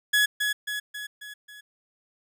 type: tone with echo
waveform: 30% pulse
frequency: 1686 Hz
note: G#6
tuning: 26 cents sharp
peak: -16 dBFS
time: 0.13-0.26 s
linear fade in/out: 10 ms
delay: 270 ms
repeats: 5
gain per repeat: -5 dB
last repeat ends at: 1.61 s
effects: none